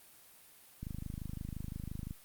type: click train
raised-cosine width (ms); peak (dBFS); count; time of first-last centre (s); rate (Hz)
5; -28; 34; 0.83-2.109; 25.8
effects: white hiss -59 dBFS RMS until 2.24 s + Opus 32 kbps